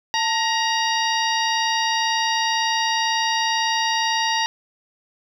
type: harmonic tone with a mistuned harmonic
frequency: 942 Hz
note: A#5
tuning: 18 cents sharp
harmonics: 1 / 2 / 3 / 4 / 5 / 6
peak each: -22 / -25 / -27 / -28 / -29 / -30 dBFS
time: 0.14-4.46 s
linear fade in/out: 0 ms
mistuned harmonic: 1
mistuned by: -90 cents
effects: 8-bit